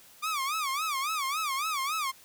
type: tone with vibrato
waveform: sawtooth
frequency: 1173 Hz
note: D6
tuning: 2 cents flat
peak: -25 dBFS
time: 0.22-2.12 s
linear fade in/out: 20 ms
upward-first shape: sine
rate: 3.6 Hz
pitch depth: 180 cents each way
effects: white hiss -55 dBFS RMS until 2.24 s